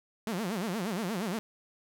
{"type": "tone with vibrato", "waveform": "sawtooth", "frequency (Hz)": 199.8, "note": "G3", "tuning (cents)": 33, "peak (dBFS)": -27, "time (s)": [0.27, 1.39], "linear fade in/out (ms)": 0, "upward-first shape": "sine", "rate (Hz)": 8.5, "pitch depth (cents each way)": 260, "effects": []}